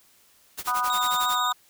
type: noise with tremolo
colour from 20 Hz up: white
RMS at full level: -32 dBFS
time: 0.57-1.39 s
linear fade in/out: 20 ms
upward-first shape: sine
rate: 11 Hz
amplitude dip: 95%
type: harmonic tone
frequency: 246.9 Hz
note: B3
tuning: in tune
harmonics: 3 / 4 / 5 / 6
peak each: -33 / -27 / -25 / -34 dBFS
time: 0.67-1.53 s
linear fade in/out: 10 ms
type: tone with vibrato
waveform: 35% pulse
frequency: 3704 Hz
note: A#7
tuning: 12 cents flat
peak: -27 dBFS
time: 0.9-1.52 s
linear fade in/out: 0 ms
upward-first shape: sine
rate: 14 Hz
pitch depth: 34 cents each way
effects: white hiss -59 dBFS RMS until 1.69 s